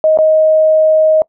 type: tone with dropouts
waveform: sine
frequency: 627 Hz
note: D#5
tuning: 13 cents sharp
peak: -6 dBFS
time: 0.04-1.22 s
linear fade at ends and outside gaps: 1 ms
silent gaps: 0.174-0.187 s
effects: noise-tail reverb RT60 0.1 s tail -24 dB re dry